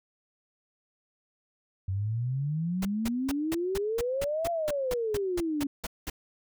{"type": "exponential two-way sweep", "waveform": "sine", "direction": "up then down", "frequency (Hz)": [92.5, 691, 276.4], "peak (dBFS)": -27, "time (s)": [1.88, 5.67], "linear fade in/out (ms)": 5, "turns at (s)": 4.5}
{"type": "noise bursts", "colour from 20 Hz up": "pink", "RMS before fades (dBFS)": -34, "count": 15, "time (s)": [2.82, 6.1], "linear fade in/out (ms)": 5, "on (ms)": 32, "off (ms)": 200}
{"effects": []}